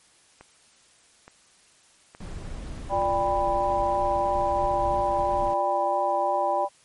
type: click train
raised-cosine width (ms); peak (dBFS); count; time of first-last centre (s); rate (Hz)
0.5; -29; 4; 0.41-3.019; 1.15
type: noise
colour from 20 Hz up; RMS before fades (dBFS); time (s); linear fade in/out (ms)
brown; -35; 2.2-5.54; 5
type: chord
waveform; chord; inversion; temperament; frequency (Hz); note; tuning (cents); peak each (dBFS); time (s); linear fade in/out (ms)
sine; G major; second; equal with one note detuned; 587.3 / 794.5 / 987.8; D5 / G5 / B5; 0 / +23 / 0; -26 / -25 / -27; 2.89-6.69; 50
type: tone with vibrato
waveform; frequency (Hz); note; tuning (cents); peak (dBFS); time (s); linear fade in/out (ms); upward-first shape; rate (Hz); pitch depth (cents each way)
triangle; 350; F4; +4; -32; 2.92-6.65; 5; sine; 3; 26
effects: white hiss -58 dBFS RMS until 6.84 s + MP3 48 kbps